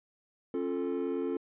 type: chord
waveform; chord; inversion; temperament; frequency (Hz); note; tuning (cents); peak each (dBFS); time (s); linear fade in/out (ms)
triangle; Db augmented; none; equal with one note detuned; 271.5 / 349.2 / 440; Db4 / F4 / A4; -36 / 0 / 0; -32; 0.54-1.37; 2
effects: tanh soft clip ceiling -21 dBFS + resampled to 8000 Hz